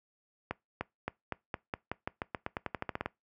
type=accelerating click train; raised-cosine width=0.5 ms; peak=-18 dBFS; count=19; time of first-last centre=0.51-3.06 s; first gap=300 ms; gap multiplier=0.9; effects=noise-tail reverb RT60 0.2 s tail -23 dB re dry + high-pass 60 Hz 12 dB/octave